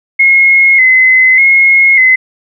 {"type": "tone with vibrato", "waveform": "sine", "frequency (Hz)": 2100, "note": "C7", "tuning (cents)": 6, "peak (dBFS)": -3, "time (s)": [0.19, 2.16], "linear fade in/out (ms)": 10, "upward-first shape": "square", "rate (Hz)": 0.84, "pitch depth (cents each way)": 49, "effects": []}